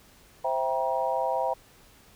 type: chord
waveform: sine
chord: C dominant seventh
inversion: none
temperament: equal with one note detuned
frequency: 523.3 / 659.3 / 784 / 950.3 Hz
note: C5 / E5 / G5 / Bb5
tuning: 0 / 0 / 0 / +33 cents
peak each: -30 dBFS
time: 0.44-1.54 s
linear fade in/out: 10 ms
effects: pink hiss -56 dBFS RMS until 2.15 s